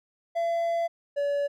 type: tone pair in turn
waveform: triangle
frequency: 676 / 570.9 Hz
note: E5 / D5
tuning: +43 / -49 cents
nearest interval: minor third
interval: 292 cents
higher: first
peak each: -22 dBFS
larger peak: neither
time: 0.35-0.88 / 1.16-1.48 s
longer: first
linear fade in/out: 20 ms
effects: none